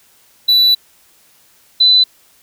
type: tone pair in turn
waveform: triangle / sine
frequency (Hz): 3961 / 4002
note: B7 / B7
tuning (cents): +4 / +22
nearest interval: unison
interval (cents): 18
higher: second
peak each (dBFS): -6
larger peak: neither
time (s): 0.48-0.75 / 1.8-2.04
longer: first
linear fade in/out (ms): 10
effects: white hiss -51 dBFS RMS until 2.42 s